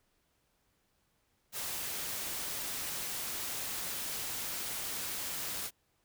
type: noise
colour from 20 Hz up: white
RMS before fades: -38 dBFS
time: 1.52-5.71 s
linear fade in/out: 50 ms
effects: pink hiss -75 dBFS RMS until 6.04 s